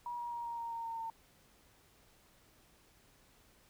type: tone with pitch steps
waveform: sine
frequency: 960 / 952.3 / 944.6 / 937 / 929.4 / 922 / 914.5 / 907.2 Hz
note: B5 / A#5 / A#5 / A#5 / A#5 / A#5 / A#5 / A#5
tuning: -49 / +37 / +23 / +9 / -5 / -19 / -33 / -47 cents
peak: -38 dBFS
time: 0.06-1.1 s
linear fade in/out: 2 ms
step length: 130 ms
effects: pink hiss -66 dBFS RMS until 3.69 s